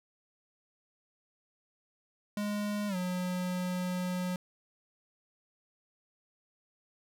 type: tone with pitch glide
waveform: square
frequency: 207 to 181.25 Hz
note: G#3 to F#3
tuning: -5 to -35 cents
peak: -32 dBFS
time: 2.37-4.36 s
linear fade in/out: 2 ms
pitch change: -230 cents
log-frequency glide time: 2.88-2.96 s
effects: none